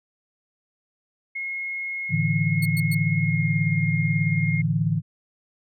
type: tone with pitch glide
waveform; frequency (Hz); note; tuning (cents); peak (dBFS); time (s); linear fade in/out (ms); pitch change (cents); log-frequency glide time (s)
sine; 2160 to 2136; C#7 to C7; -45 to +35; -27; 1.35-4.62; 10; -20; 3.21-3.5
type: chord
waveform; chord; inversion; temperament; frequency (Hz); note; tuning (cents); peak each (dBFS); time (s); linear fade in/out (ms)
sine; A suspended fourth; none; just; 110 / 146.67 / 165; A2 / D3 / E3; 0 / -2 / +2; -26 / -24 / -23; 2.09-5.02; 50
type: tone bursts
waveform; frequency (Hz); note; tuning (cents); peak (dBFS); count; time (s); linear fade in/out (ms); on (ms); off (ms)
10% pulse; 4356; C#8; -31; -24; 3; 2.62-2.948; 5; 36; 110
effects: none